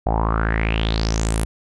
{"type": "tone with low-pass filter sweep", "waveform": "sawtooth", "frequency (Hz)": 55, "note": "A1", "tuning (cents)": 0, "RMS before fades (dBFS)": -20, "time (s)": [0.06, 1.45], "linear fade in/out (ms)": 5, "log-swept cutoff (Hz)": [720, 11000], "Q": 6.4, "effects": []}